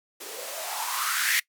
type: noise with band-pass filter sweep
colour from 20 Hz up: violet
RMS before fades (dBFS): -29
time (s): 0.2-1.4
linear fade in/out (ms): 10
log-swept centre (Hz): 370 to 2000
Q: 5.6
effects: noise-tail reverb RT60 0.1 s tail -22 dB re dry